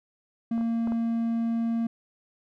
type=tone; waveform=triangle; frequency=230.1 Hz; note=A#3; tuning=22 cents flat; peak=-22 dBFS; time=0.51-1.87 s; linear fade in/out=5 ms
type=clicks; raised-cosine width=1 ms; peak=-29 / -30 / -23 / -23 dBFS; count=4; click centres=0.579 / 0.611 / 0.874 / 0.921 s
effects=none